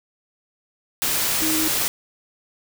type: tone in noise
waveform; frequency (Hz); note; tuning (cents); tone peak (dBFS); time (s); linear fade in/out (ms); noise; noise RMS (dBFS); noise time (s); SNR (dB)
sine; 315.2; D#4; +23; -23; 1.42-1.68; 0; white; -22; 1.02-1.88; -4
effects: none